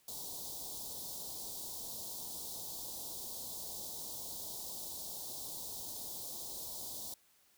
white band-stop noise, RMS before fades -44 dBFS, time 0.08-7.14 s, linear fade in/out 2 ms, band 970 to 3600 Hz, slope 48 dB/octave, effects white hiss -69 dBFS RMS until 7.57 s

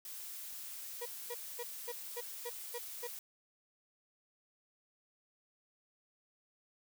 blue noise, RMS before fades -46 dBFS, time 0.05-3.19 s, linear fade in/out 2 ms
35% pulse tone bursts, 480 Hz, B4, 49 cents flat, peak -38 dBFS, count 8, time 1.01-3.074 s, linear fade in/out 10 ms, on 48 ms, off 240 ms
effects none

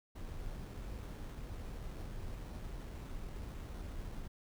brown noise with sample-and-hold, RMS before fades -44 dBFS, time 0.15-4.28 s, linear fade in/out 10 ms, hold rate 4900 Hz, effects none

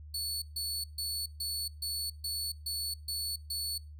sawtooth tone bursts, 4435 Hz, C#8, in tune, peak -30 dBFS, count 9, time 0.14-3.78 s, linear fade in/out 5 ms, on 280 ms, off 140 ms, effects noise-tail reverb RT60 0.3 s tail -23 dB re dry + added 75 Hz sine -45 dBFS peak until 3.99 s

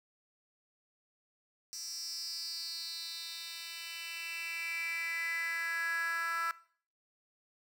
10% pulse tone with high-pass filter sweep, 333.2 Hz, E4, 19 cents sharp, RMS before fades -38 dBFS, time 1.73-6.51 s, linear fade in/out 0 ms, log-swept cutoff 5900 to 1400 Hz, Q 6.2, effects noise-tail reverb RT60 0.5 s tail -19 dB re dry

